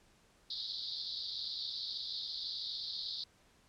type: band-pass noise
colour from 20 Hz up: pink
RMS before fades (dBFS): -41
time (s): 0.5-3.24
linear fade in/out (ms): 5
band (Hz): 3600 to 4900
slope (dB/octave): 96
effects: pink hiss -67 dBFS RMS until 3.68 s + low-pass 9000 Hz 12 dB/octave